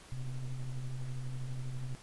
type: ring-modulated tone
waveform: triangle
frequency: 61.3 Hz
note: B1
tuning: 12 cents flat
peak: -30 dBFS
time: 0.12-1.95 s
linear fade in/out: 0 ms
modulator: 67.4 Hz
effects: pink hiss -55 dBFS RMS until 2.02 s + resampled to 24000 Hz